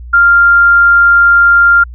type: tone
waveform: sine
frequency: 1395 Hz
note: F6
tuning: 2 cents flat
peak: -3 dBFS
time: 0.13-1.84 s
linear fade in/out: 10 ms
effects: added 60 Hz sine -25 dBFS peak until 1.94 s